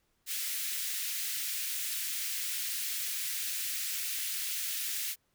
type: high-pass noise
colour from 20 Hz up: white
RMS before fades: -35 dBFS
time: 0.26-5.16 s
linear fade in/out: 50 ms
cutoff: 1800 Hz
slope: 24 dB/octave
effects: pink hiss -75 dBFS RMS until 5.34 s